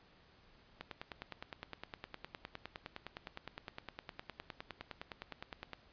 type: click train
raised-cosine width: 0.3 ms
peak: -27 dBFS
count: 49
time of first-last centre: 0.81-5.733 s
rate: 9.75 Hz
effects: pink hiss -65 dBFS RMS until 5.92 s + resampled to 11025 Hz